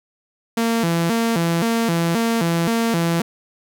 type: tone with vibrato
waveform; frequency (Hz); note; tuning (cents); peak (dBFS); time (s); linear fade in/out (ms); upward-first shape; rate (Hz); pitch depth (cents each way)
sawtooth; 196.4; G3; +4; -13; 0.57-3.22; 5; square; 1.9; 270
effects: none

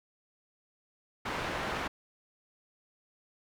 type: low-pass noise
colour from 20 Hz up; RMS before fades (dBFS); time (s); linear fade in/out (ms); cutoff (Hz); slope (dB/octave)
white; -35; 1.25-1.88; 10; 1700; 12
effects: none

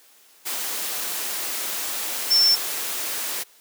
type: tone in noise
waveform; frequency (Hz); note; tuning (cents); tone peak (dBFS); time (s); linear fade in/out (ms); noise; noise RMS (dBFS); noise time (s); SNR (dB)
sine; 5390; E8; +38; -14; 2.3-2.56; 20; white; -28; 0.45-3.44; +11
effects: white hiss -54 dBFS RMS until 3.6 s + high-pass 300 Hz 12 dB/octave

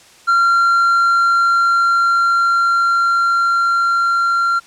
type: tone with level ramp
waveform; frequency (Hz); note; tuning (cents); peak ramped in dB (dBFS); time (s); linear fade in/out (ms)
triangle; 1377; F6; -25; -8 to -11; 0.27-4.6; 20
effects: white hiss -45 dBFS RMS until 4.66 s + low-pass 8000 Hz 12 dB/octave

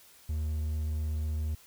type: tone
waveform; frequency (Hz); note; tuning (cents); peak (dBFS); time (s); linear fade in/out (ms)
triangle; 77; D#2; -17; -27; 0.29-1.55; 5
effects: white hiss -57 dBFS RMS until 1.66 s

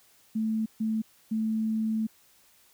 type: tone bursts at uneven times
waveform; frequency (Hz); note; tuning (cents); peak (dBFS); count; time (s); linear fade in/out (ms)
sine; 220; A3; 0; -25; 3; 0.35-0.66 / 0.8-1.02 / 1.31-2.07; 10
effects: white hiss -61 dBFS RMS until 2.73 s

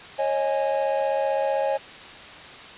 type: chord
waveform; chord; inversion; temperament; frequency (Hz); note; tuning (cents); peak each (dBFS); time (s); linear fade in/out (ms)
triangle; C# suspended second; none; equal with one note detuned; 546.7 / 622.3 / 830.6; C#5 / D#5 / G#5; -24 / 0 / 0; -22 / -25 / -25; 0.18-1.78; 20
effects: white hiss -41 dBFS RMS until 2.77 s + resampled to 8000 Hz

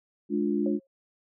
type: chord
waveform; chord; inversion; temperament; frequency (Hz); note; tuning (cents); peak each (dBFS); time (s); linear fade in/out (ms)
sine; D diminished; second; just; 211.4 / 293.7 / 352.4; Ab3 / D4 / F4; +31 / 0 / +16; -28 / -28 / -29; 0.29-0.8; 50
type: tone with exponential decay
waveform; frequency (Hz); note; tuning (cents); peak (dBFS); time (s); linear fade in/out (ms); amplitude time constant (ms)
sine; 542; C#5; -39; -30; 0.66-0.87; 2; 45
effects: none

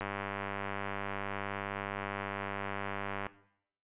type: click train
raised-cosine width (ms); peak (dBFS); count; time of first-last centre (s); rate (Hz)
0.5; -21; 325; 0.01-3.266; 99.5
effects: noise-tail reverb RT60 0.7 s tail -17 dB re dry + resampled to 8000 Hz

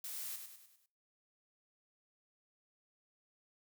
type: noise with echo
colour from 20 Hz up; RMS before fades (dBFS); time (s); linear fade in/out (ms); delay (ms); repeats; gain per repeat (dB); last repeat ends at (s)
blue; -44; 0.04-0.36; 2; 100; 5; -6; 0.86
effects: noise-tail reverb RT60 0.4 s tail -20 dB re dry

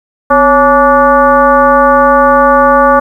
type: tone with frequency modulation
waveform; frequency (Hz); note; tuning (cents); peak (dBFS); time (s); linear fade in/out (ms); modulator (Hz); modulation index
sine; 857; A5; -46; -3; 0.3-3; 10; 301; 1.7
effects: 7-bit

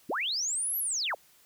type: linear two-way sweep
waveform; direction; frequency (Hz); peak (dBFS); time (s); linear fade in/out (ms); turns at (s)
sine; up then down; 144.1 to 12000 to 362; -28; 0.09-1.15; 10; 0.78
effects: white hiss -61 dBFS RMS until 1.45 s

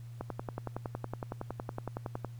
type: click train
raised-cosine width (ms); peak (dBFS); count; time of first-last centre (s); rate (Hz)
1; -22; 23; 0.21-2.247; 10.8
effects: added 118 Hz sine -43 dBFS peak until 2.39 s + pink hiss -64 dBFS RMS until 2.39 s

